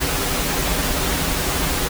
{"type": "noise with comb filter", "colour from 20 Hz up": "pink", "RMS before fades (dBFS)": -21, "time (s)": [0, 1.89], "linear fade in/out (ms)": 20, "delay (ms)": 9.1, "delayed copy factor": -0.55, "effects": []}